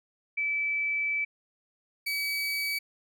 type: tone pair in turn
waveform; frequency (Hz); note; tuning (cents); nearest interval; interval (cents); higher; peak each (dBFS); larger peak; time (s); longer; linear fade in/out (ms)
sine / 30% pulse; 2310 / 2281; D7 / C#7; -29 / +49; unison; 22; first; -26; neither; 0.37-1.25 / 2.06-2.79; first; 10
effects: none